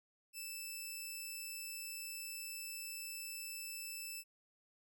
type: tone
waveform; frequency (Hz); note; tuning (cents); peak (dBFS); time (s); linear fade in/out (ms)
10% pulse; 2639; E7; +1; -35; 0.33-4.24; 50
effects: none